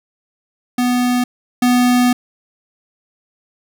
square tone pair in turn, 246.9 / 246.9 Hz, B3 / B3, 0 / 0 cents, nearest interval unison, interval 0 cents, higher neither, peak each -14 / -11 dBFS, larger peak second, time 0.78-1.24 / 1.62-2.13 s, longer second, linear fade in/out 5 ms, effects none

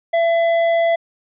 triangle tone with hard clipping, 671 Hz, E5, 31 cents sharp, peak -15 dBFS, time 0.13-0.96 s, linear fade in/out 10 ms, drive 11 dB, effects resampled to 11025 Hz

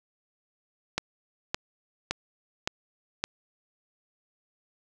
click train, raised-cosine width 0.2 ms, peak -9 dBFS, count 5, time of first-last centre 0.98-3.24 s, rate 1.77 Hz, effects none

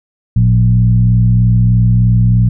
sine tone with frequency modulation, 114.8 Hz, A#2, 26 cents flat, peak -6 dBFS, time 0.36-2.49 s, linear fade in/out 5 ms, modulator 63.2 Hz, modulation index 0.75, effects none

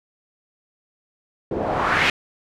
white noise with low-pass filter sweep, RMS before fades -21 dBFS, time 1.51-2.1 s, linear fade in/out 2 ms, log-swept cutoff 400 to 2700 Hz, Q 2.2, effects none

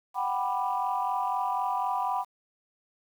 sine chord, G major seventh, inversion third, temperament equal with one note detuned, 740 / 784 / 987.8 / 1186.3 Hz, F#5 / G5 / B5 / D6, 0 / 0 / 0 / +17 cents, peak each -32 / -31 / -29 / -35 dBFS, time 0.14-2.25 s, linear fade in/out 50 ms, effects tanh soft clip ceiling -17 dBFS + 9-bit

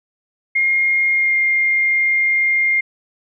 sine tone with pitch glide, 2133 to 2117 Hz, C7 to C7, +33 to +20 cents, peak -13 dBFS, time 0.55-2.81 s, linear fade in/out 10 ms, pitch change -13 cents, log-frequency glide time 1.13-1.36 s, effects none

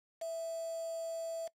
sine tone with quantisation, 659.3 Hz, E5, in tune, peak -36 dBFS, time 0.21-1.48 s, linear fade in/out 10 ms, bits 8, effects noise-tail reverb RT60 0.1 s tail -21 dB re dry + low-pass 12000 Hz 12 dB/octave

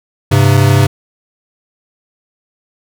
square tone pair together, 101.08 / 133.5 Hz, G#2 / C3, -46 / +35 cents, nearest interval perfect fourth, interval 481 cents, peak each -10 dBFS, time 0.31-0.87 s, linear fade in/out 10 ms, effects none

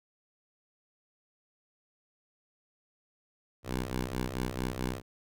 10% pulse ring-modulated tone, 63.6 Hz, C2, 48 cents flat, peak -21 dBFS, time 3.63-5.02 s, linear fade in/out 50 ms, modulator 93.1 Hz, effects none

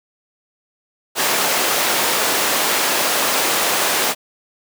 pink high-pass noise, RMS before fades -18 dBFS, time 1.15-4.15 s, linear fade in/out 50 ms, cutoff 460 Hz, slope 12 dB/octave, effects none

